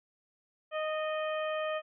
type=harmonic tone with a mistuned harmonic; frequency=621 Hz; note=D#5; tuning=3 cents flat; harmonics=1 / 2 / 3 / 4 / 5; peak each=-32 / -38 / -42 / -44 / -46 dBFS; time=0.71-1.82 s; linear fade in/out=50 ms; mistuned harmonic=3; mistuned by=-19 cents; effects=none